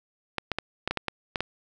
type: clicks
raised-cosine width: 0.3 ms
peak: -11 dBFS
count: 9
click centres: 0.383 / 0.517 / 0.586 / 0.876 / 0.91 / 0.973 / 1.083 / 1.358 / 1.406 s
effects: none